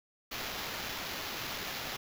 blue noise with sample-and-hold, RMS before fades -39 dBFS, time 0.31-1.97 s, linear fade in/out 10 ms, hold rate 8820 Hz, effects none

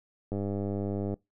click train, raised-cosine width 2 ms, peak -20 dBFS, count 83, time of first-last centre 0.32-1.14 s, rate 100 Hz, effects noise-tail reverb RT60 0.2 s tail -24 dB re dry

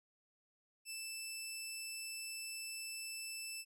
15% pulse tone, 2644 Hz, E7, 5 cents sharp, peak -36 dBFS, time 0.85-3.65 s, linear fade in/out 50 ms, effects none

